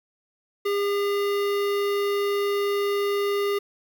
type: tone with notch filter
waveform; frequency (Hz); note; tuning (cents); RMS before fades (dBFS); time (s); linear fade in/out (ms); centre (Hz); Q
square; 404.3; G#4; -46; -24; 0.65-3.59; 10; 7800; 0.95
effects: 8-bit